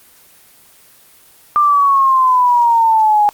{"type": "exponential sweep", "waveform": "sine", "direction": "down", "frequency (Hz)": [1197, 823], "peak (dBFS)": -8, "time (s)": [1.56, 3.29], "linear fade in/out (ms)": 0, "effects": ["white hiss -46 dBFS RMS until 3.33 s", "Opus 24 kbps"]}